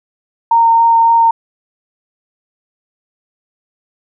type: tone with vibrato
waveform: sine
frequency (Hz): 920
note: A#5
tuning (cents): -23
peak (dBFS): -6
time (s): 0.51-1.31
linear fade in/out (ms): 5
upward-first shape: sine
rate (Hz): 3.6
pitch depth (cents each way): 9
effects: none